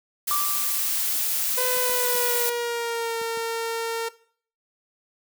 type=noise; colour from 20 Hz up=blue; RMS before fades=-25 dBFS; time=0.27-2.5 s; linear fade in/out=10 ms
type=tone with exponential decay; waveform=triangle; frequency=1174.7 Hz; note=D6; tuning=in tune; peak=-21 dBFS; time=0.31-1.1 s; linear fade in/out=1 ms; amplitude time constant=170 ms
type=tone with pitch glide; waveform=sawtooth; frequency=502 to 457.7 Hz; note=B4 to A#4; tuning=+28 to -32 cents; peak=-21 dBFS; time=1.57-4.09 s; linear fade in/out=10 ms; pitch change=-160 cents; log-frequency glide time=1.78-3.17 s
type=clicks; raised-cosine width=5 ms; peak=-23 dBFS; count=5; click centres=1.771 / 1.896 / 2.151 / 3.215 / 3.373 s
effects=noise-tail reverb RT60 0.5 s tail -18 dB re dry + high-pass 300 Hz 12 dB/octave